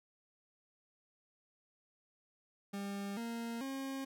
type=tone with pitch steps; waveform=40% pulse; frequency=199.7 / 232.1 / 269.7 Hz; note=G3 / A#3 / C#4; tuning=+32 / -7 / -47 cents; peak=-38 dBFS; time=2.73-4.05 s; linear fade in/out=10 ms; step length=440 ms; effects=none